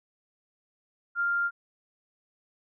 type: tone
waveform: sine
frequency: 1396.9 Hz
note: F6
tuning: in tune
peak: -24 dBFS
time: 1.15-1.51 s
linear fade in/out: 50 ms
effects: none